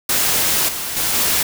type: noise with level steps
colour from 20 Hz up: white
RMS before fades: -17 / -25 / -19 / -17 dBFS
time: 0.09-1.43 s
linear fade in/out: 5 ms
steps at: 0.68 / 0.96 / 1.14 s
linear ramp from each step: 10 ms
effects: none